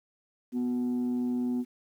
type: tone pair together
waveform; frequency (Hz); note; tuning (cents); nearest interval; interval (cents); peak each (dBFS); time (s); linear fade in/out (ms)
sine; 246.9 / 370; B3 / F#4; 0 / 0; perfect fifth; 700; -25 / -37; 0.52-1.65; 50
effects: tanh soft clip ceiling -24 dBFS + 10-bit